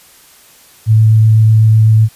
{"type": "tone with vibrato", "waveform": "sine", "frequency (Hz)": 109.9, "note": "A2", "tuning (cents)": -2, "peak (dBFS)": -4, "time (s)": [0.86, 2.09], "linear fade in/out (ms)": 50, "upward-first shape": "sine", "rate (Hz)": 8, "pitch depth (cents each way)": 9, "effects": ["white hiss -43 dBFS RMS until 2.15 s", "resampled to 32000 Hz"]}